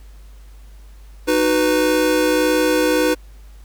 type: chord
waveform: square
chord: B major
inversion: first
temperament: just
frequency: 308.7 / 370.4 / 493.9 Hz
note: D#4 / F#4 / B4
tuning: -14 / +2 / 0 cents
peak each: -19 / -23 / -18 dBFS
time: 1.27-3.15 s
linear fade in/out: 20 ms
effects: added 50 Hz sine -38 dBFS peak until 3.64 s + pink hiss -54 dBFS RMS until 3.64 s